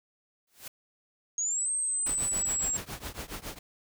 white noise with exponential growth, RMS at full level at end -38 dBFS, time 0.47-0.68 s, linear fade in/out 5 ms, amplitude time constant 44 ms
sine linear two-way sweep, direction up then down, 6540 to 8372 to 7540 Hz, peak -27 dBFS, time 1.38-2.77 s, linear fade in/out 2 ms, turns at 1.71 s
pink noise with tremolo, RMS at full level -36 dBFS, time 2.06-3.59 s, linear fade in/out 5 ms, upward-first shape triangle, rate 7.2 Hz, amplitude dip 95%
effects none

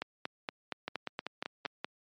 two click trains, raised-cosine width 0.3 ms, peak -19 / -18 dBFS, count 6 / 8, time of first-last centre 0.88-1.845 / 0.02-1.659 s, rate 5.18 / 4.27 Hz, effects high-pass 200 Hz 12 dB/octave + MP3 48 kbps

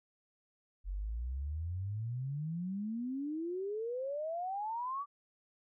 sine exponential sweep, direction up, 44.61 to 1172 Hz, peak -35 dBFS, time 0.84-5.06 s, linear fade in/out 50 ms, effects none

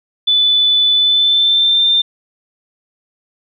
sine tone with pitch glide, 3489 to 3589 Hz, A7 to A7, -15 to +34 cents, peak -9 dBFS, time 0.27-2.02 s, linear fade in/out 10 ms, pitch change +49 cents, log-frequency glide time 0.94-1.87 s, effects none

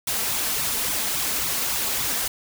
white noise with flanger, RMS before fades -25 dBFS, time 0.07-2.28 s, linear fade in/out 5 ms, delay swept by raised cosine 0.83 to 4.63 ms, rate 3.6 Hz, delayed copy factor +0.6, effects none

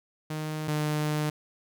sawtooth tone pair in turn, 154.6 / 151.33 Hz, D#3 / D#3, -11 / -48 cents, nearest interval unison, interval 37 cents, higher first, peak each -27 / -22 dBFS, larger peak second, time 0.3-0.68 / 0.68-1.3 s, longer second, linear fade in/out 5 ms, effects none

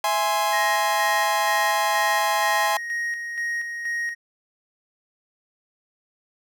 40% pulse chord, E augmented, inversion none, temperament equal, 659.3 / 830.6 / 1046.5 Hz, E5 / G#5 / B#5, 0 / 0 / 0 cents, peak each -27 / -22 / -24 dBFS, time 0.04-2.77 s, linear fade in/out 2 ms
triangle tone with tremolo, 1875 Hz, A#6, 10 cents sharp, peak -22 dBFS, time 0.52-4.15 s, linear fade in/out 20 ms, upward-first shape square, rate 2.1 Hz, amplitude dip 45%
effects none

